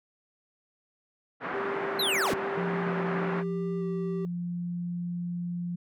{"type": "band-pass noise", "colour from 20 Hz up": "white", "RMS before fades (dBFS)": -34, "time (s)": [1.4, 3.44], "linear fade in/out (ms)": 50, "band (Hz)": [160, 1700], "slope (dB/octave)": 24}
{"type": "tone with vibrato", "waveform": "triangle", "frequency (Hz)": 392, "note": "G4", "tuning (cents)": 0, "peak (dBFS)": -30, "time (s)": [1.54, 4.25], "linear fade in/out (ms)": 0, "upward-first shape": "square", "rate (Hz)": 1.1, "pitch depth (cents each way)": 13}
{"type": "linear sweep", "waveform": "square", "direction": "down", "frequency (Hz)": [4186, 77.78], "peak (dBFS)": -26, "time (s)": [1.99, 2.34], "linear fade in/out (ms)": 5}
{"type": "tone", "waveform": "sine", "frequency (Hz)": 174.61, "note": "F3", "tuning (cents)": 0, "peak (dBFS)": -30, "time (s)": [2.57, 5.76], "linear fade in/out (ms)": 10}
{"effects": []}